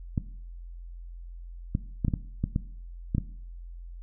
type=clicks; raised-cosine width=5 ms; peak=-13 dBFS; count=9; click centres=0.178 / 1.751 / 2.048 / 2.082 / 2.138 / 2.44 / 2.561 / 3.149 / 3.182 s; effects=noise-tail reverb RT60 0.6 s tail -17 dB re dry + added 43 Hz sine -39 dBFS peak until 4.02 s